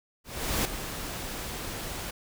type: noise with ADSR envelope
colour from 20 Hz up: pink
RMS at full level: -26 dBFS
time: 0.24-2.11 s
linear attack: 410 ms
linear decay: 4 ms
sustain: -10 dB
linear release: 8 ms
effects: none